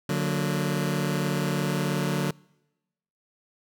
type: chord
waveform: sawtooth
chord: D augmented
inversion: none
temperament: just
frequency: 146.83 / 183.54 / 229.4 Hz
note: D3 / F#3 / A#3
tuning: 0 / -14 / -28 cents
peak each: -23 / -24 / -29 dBFS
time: 0.09-2.31 s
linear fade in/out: 5 ms
effects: noise-tail reverb RT60 1.0 s tail -26 dB re dry